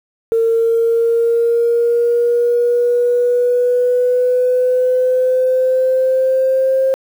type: exponential sweep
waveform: sine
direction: up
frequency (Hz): 454.6 to 531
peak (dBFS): -10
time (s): 0.32-6.94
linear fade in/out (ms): 0
effects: tanh soft clip ceiling -6 dBFS + 7-bit